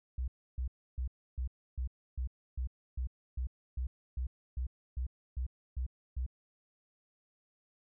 sine tone bursts, 63.1 Hz, B1, 38 cents sharp, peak -32 dBFS, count 16, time 0.18-6.264 s, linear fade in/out 5 ms, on 99 ms, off 300 ms, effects none

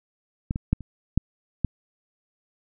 clicks, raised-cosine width 5 ms, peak -13 / -16 / -7 / -26 / -6 / -9 dBFS, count 6, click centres 0.509 / 0.559 / 0.73 / 0.807 / 1.176 / 1.647 s, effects none

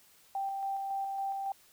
sine tone with tremolo, 784 Hz, G5, in tune, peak -31 dBFS, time 0.35-1.52 s, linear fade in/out 2 ms, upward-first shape square, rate 3.6 Hz, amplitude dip 25%, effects white hiss -62 dBFS RMS until 1.72 s

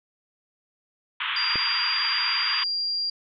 white band-pass noise, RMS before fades -28 dBFS, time 1.2-2.64 s, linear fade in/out 5 ms, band 930 to 3500 Hz, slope 96 dB/octave
sine tone, 4771 Hz, D8, 26 cents sharp, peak -24 dBFS, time 1.36-3.1 s, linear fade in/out 5 ms
click, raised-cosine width 2 ms, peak -20 dBFS, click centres 1.557 s
effects none

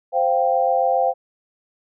sine chord, C suspended fourth, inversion none, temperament just, 523.3 / 697.7 / 784.9 Hz, C5 / F5 / G5, 0 / -2 / +2 cents, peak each -20 dBFS, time 0.12-1.14 s, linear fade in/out 50 ms, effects none

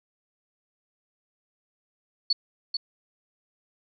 sine tone with echo, 4435 Hz, C#8, in tune, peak -19 dBFS, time 2.3-2.33 s, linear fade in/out 5 ms, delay 440 ms, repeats 1, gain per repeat -6 dB, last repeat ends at 2.77 s, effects none

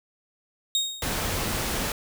30% pulse tone with exponential decay, 3729 Hz, A#7, in tune, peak -17 dBFS, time 0.75-1.26 s, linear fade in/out 1 ms, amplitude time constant 110 ms
pink noise, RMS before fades -28 dBFS, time 1.02-1.92 s, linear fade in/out 2 ms
effects none

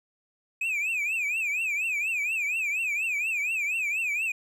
triangle tone with vibrato, 2489 Hz, D#7, in tune, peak -24 dBFS, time 0.61-4.32 s, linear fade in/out 5 ms, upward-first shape triangle, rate 4.2 Hz, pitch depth 180 cents each way, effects none

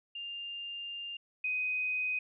sine tone pair in turn, 2800 / 2505 Hz, F7 / D#7, +4 / +11 cents, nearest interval major second, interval 193 cents, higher first, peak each -38 / -30 dBFS, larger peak second, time 0.15-1.17 / 1.44-2.19 s, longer first, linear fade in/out 5 ms, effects none

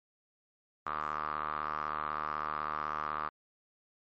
sawtooth tone with band-pass filter, 76 Hz, D#2, 40 cents flat, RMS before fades -36 dBFS, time 0.86-3.29 s, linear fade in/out 5 ms, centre 1200 Hz, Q 7.8, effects MP3 32 kbps

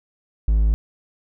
triangle tone, 53.3 Hz, G#1, 46 cents sharp, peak -12 dBFS, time 0.48-0.74 s, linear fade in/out 0 ms, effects none

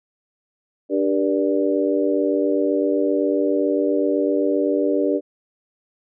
harmonic tone with a mistuned harmonic, 97.9 Hz, G2, 2 cents flat, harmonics 3 / 4 / 5 / 6, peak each -21 / -22 / -23 / -24 dBFS, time 0.89-5.21 s, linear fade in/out 50 ms, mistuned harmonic 5, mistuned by -37 cents, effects none

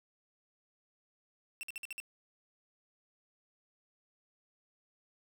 45% pulse tone bursts, 2693 Hz, E7, 36 cents sharp, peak -39 dBFS, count 6, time 1.61-2.001 s, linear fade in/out 0 ms, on 21 ms, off 53 ms, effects none

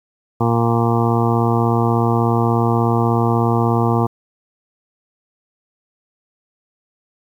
harmonic tone, 116.54 Hz, A#2, in tune, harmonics 1 / 2 / 3 / 4 / 6 / 7 / 8 / 9 / 10, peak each -17 / -20 / -22 / -23 / -25 / -25 / -26 / -27 / -27 dBFS, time 0.4-4.07 s, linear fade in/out 10 ms, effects 8-bit

